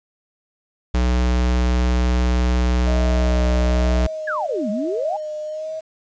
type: tone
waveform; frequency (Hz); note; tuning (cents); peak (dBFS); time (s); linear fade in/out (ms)
square; 61.5; B1; -7; -16; 0.94-4.07; 5
type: tone with vibrato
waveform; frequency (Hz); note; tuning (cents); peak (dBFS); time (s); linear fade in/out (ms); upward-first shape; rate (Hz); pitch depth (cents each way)
sine; 622.3; D#5; 0; -25; 2.86-5.81; 20; sine; 1.1; 37
type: exponential two-way sweep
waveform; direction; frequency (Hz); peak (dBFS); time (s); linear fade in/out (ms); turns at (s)
sine; down then up; 1766 to 196 to 854; -21; 4.27-5.17; 10; 4.7
effects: resampled to 16000 Hz + 8-bit